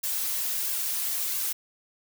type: noise with flanger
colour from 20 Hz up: blue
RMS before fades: -29 dBFS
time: 0.03-1.53 s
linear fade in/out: 10 ms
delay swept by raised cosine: 1.8 to 5.3 ms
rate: 1.5 Hz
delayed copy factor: +0.65
effects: none